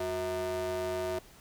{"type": "ring-modulated tone", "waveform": "square", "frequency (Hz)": 140, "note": "C#3", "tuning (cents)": 18, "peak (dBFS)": -29, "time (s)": [0, 1.19], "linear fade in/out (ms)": 5, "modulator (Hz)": 506, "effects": ["pink hiss -56 dBFS RMS until 1.4 s"]}